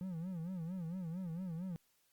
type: tone with vibrato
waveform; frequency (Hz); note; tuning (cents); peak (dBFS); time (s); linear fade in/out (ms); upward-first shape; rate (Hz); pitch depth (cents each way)
triangle; 174.61; F3; 0; -37; 0.01-1.76; 0; sine; 4.4; 150
effects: white hiss -75 dBFS RMS until 2.12 s + Opus 48 kbps